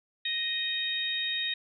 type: harmonic tone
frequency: 622.3 Hz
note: D#5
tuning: in tune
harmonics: 3 / 4 / 5 / 6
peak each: -35 / -38 / -40 / -30 dBFS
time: 0.25-1.54 s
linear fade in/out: 5 ms
effects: none